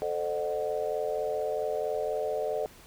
sine chord, A diminished seventh, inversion none, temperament equal with one note detuned, 440 / 523.3 / 607.7 / 740 Hz, A4 / C5 / Eb5 / Gb5, 0 / 0 / -41 / 0 cents, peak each -32 / -35 / -32 / -37 dBFS, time 0.02-2.66 s, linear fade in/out 0 ms, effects pink hiss -53 dBFS RMS until 2.86 s

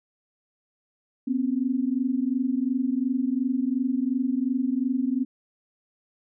sine tone pair together, 246.9 / 269.7 Hz, B3 / C#4, 0 / -47 cents, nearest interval major second, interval 153 cents, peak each -25 dBFS, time 1.27-5.25 s, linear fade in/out 10 ms, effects none

